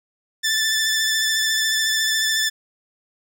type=tone with vibrato; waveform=15% pulse; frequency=1760 Hz; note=A6; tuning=in tune; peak=-12 dBFS; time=0.43-2.5 s; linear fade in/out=20 ms; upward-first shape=sine; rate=14 Hz; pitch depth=23 cents each way; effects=none